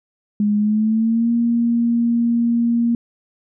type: tone with pitch glide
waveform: sine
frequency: 207.9 to 234.7 Hz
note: G#3 to A#3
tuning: +2 to +12 cents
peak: -14 dBFS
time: 0.4-2.95 s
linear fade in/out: 2 ms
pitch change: +210 cents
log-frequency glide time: 0.57-1.31 s
effects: none